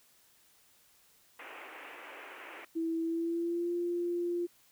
white band-pass noise, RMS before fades -48 dBFS, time 1.39-2.65 s, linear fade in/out 5 ms, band 290 to 2700 Hz, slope 48 dB/octave
sine tone with pitch glide, 328.2 to 347.7 Hz, E4 to F4, -8 to -8 cents, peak -30 dBFS, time 2.75-4.47 s, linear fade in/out 20 ms, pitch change +100 cents, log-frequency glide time 3.02-3.73 s
effects white hiss -65 dBFS RMS until 4.71 s

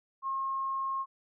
sine tone, 1076 Hz, C6, 48 cents sharp, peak -30 dBFS, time 0.22-1.06 s, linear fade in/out 50 ms, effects none

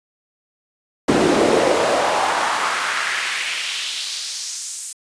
brown noise with high-pass filter sweep, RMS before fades -20 dBFS, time 1.08-4.93 s, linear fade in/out 5 ms, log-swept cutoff 290 to 8300 Hz, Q 2, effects resampled to 22050 Hz

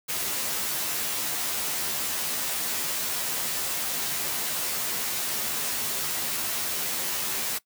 white noise with comb filter, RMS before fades -29 dBFS, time 0.08-7.59 s, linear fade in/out 20 ms, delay 13 ms, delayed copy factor +0.9, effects noise-tail reverb RT60 0.1 s tail -20 dB re dry + high-pass 100 Hz 12 dB/octave

